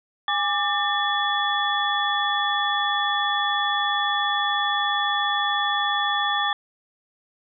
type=tone cluster; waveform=sine; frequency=820 / 1183 / 1793 / 3415 Hz; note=G#5 / D6 / A6 / G#7; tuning=-22 / +12 / +32 / +48 cents; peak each=-26 dBFS; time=0.28-6.53 s; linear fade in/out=2 ms; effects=none

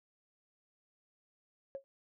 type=tone with exponential decay; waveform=sine; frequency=546 Hz; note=C#5; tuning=26 cents flat; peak=-34 dBFS; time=1.75-1.84 s; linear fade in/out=0 ms; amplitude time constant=19 ms; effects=tanh soft clip ceiling -31 dBFS

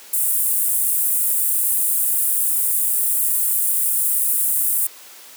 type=high-pass noise; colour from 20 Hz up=pink; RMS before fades=-19 dBFS; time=0.13-4.87 s; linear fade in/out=5 ms; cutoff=8700 Hz; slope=48 dB/octave; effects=white hiss -42 dBFS RMS until 5.36 s + high-pass 300 Hz 12 dB/octave

